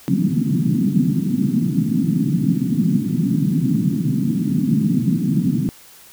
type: band-pass noise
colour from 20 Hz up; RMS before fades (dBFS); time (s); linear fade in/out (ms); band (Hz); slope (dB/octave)
pink; -18; 0.08-5.69; 0; 140 to 280; 48
effects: white hiss -45 dBFS RMS until 6.12 s